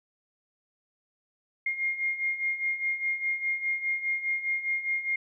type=beating tone pair; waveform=sine; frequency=2126 / 2130.9 Hz; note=C7 / C7; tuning=+27 / +31 cents; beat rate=4.9 Hz; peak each=-33 / -28 dBFS; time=1.66-5.16 s; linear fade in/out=5 ms; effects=none